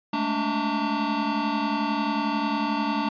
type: tone cluster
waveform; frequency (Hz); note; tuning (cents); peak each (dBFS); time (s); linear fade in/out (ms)
square; 209.6 / 220.8 / 288.9 / 906 / 1146; G#3 / A3 / D4 / A#5 / D6; +16 / +6 / -28 / -50 / -43; -33 / -31 / -29 / -29 / -35; 0.13-3.09; 5
effects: resampled to 11025 Hz